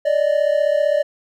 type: tone pair together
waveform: triangle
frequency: 578.5 / 614 Hz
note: D5 / D#5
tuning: -26 / -23 cents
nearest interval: minor second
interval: 103 cents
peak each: -15 / -16 dBFS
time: 0.05-1.03 s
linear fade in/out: 10 ms
effects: none